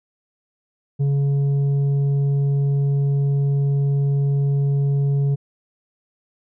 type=tone with tanh clipping; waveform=sine; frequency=140.3 Hz; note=C#3; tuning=21 cents sharp; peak=-17 dBFS; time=0.99-5.36 s; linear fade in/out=20 ms; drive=5 dB; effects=none